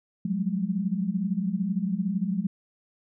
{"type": "tone cluster", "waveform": "sine", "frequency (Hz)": [178.1, 191.2, 208.9], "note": ["F3", "G3", "G#3"], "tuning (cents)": [34, -43, 10], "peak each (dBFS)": -29, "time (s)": [0.25, 2.47], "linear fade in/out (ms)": 5, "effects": []}